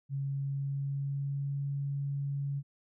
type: tone with pitch glide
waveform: sine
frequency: 138.2 to 140.37 Hz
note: C#3 to C#3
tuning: -5 to +22 cents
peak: -31 dBFS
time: 0.09-2.63 s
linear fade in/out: 50 ms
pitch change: +27 cents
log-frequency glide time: 0.24-1.64 s
effects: none